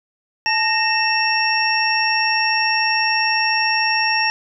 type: tone cluster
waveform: sine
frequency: 877 / 1847 / 2653 / 5530 Hz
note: A5 / A#6 / E7 / F8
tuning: -6 / -16 / +10 / -18 cents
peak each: -21 dBFS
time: 0.46-4.3 s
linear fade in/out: 0 ms
effects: none